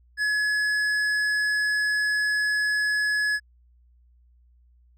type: tone with hard clipping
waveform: triangle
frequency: 1696 Hz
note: G#6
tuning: 36 cents sharp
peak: -23 dBFS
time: 0.17-3.4 s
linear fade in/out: 50 ms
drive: 12 dB
effects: added 60 Hz sine -55 dBFS peak until 4.97 s